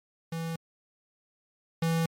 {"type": "tone pair in turn", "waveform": "square", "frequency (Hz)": [164.6, 164.6], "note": ["E3", "E3"], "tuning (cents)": [-2, -2], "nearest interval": "unison", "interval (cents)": 0, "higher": "neither", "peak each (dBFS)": [-32, -25], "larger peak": "second", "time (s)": [[0.32, 0.56], [1.82, 2.06]], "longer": "neither", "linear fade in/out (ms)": 5, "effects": ["MP3 64 kbps"]}